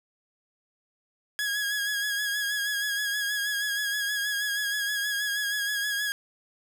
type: tone with vibrato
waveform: sawtooth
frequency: 1661.2 Hz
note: G#6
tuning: in tune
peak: -23 dBFS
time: 1.39-6.12 s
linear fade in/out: 0 ms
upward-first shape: sine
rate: 6.3 Hz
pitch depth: 38 cents each way
effects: none